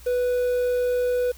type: tone with quantisation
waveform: triangle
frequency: 493.9 Hz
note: B4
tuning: in tune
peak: -18 dBFS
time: 0.06-1.32 s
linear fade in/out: 10 ms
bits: 7
effects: added 60 Hz sine -44 dBFS peak until 1.37 s + white hiss -50 dBFS RMS until 1.37 s